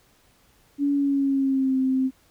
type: tone with pitch glide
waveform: sine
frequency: 284 to 261.9 Hz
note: C#4 to C4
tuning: +42 to +2 cents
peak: -19 dBFS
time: 0.78-2.11 s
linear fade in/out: 50 ms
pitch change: -140 cents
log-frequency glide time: 0.92-1.78 s
effects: pink hiss -60 dBFS RMS until 2.3 s